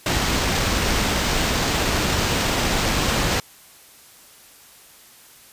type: noise with sample-and-hold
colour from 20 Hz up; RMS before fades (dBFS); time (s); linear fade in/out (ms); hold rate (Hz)
pink; -21; 0.06-3.4; 2; 11025
effects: white hiss -48 dBFS RMS until 5.52 s + resampled to 32000 Hz